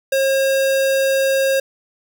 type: tone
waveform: square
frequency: 539 Hz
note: C#5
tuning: 49 cents flat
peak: -15 dBFS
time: 0.12-1.6 s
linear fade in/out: 5 ms
effects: none